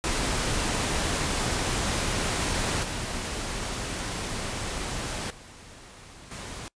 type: noise with level steps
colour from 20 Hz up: pink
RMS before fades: -27 / -32 / -47 / -38 dBFS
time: 0.04-6.68 s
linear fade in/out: 0 ms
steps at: 2.83 / 5.3 / 6.31 s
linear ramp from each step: 5 ms
effects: noise-tail reverb RT60 0.1 s tail -24 dB re dry + resampled to 22050 Hz